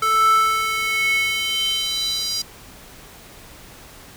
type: tone with high-pass filter sweep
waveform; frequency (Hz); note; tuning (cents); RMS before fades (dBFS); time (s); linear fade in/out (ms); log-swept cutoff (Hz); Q
square; 440; A4; 0; -20; 0.02-2.42; 5; 1100 to 4900; 5.5
effects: pink hiss -43 dBFS RMS until 4.16 s